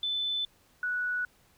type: tone pair in turn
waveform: sine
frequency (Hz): 3513 / 1473.8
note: A7 / F#6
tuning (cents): -3 / -7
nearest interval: octave + minor third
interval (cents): 1504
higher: first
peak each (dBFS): -28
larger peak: neither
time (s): 0.03-0.45 / 0.83-1.25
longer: neither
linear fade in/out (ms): 2
effects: pink hiss -64 dBFS RMS until 1.57 s